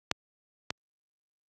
clicks, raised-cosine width 0.2 ms, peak -7 / -13 dBFS, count 2, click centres 0.114 / 0.705 s, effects high-pass 80 Hz 12 dB/octave + Opus 48 kbps

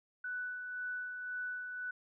sine tone with tremolo, 1488 Hz, F#6, 9 cents sharp, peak -36 dBFS, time 0.24-1.91 s, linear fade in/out 5 ms, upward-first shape sine, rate 1.9 Hz, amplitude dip 40%, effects none

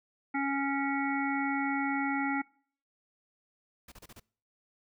harmonic tone, 277.2 Hz, C#4, in tune, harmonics 1 / 3 / 5 / 7 / 8, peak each -31 / -34 / -37 / -38 / -38 dBFS, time 0.34-2.42 s, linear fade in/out 10 ms
pink noise bursts, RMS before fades -50 dBFS, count 5, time 3.88-4.199 s, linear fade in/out 5 ms, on 39 ms, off 31 ms
effects noise-tail reverb RT60 0.5 s tail -24 dB re dry

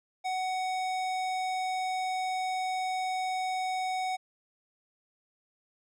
sine tone with hard clipping, 746 Hz, F#5, 14 cents sharp, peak -31 dBFS, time 0.24-4.17 s, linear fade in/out 20 ms, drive 16 dB, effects none

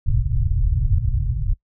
pink low-pass noise, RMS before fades -19 dBFS, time 0.06-1.54 s, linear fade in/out 10 ms, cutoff 140 Hz, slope 96 dB/octave, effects noise-tail reverb RT60 0.1 s tail -22 dB re dry

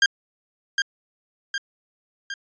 sawtooth tone with echo, 1603 Hz, G6, 38 cents sharp, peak -10 dBFS, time 0.02-0.06 s, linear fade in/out 2 ms, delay 760 ms, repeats 3, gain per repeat -5 dB, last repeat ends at 2.34 s, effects resampled to 16000 Hz

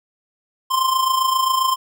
square tone with amplitude modulation, 1046.5 Hz, C6, in tune, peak -14 dBFS, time 0.7-1.76 s, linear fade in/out 20 ms, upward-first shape sine, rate 27.5 Hz, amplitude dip 60%, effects none

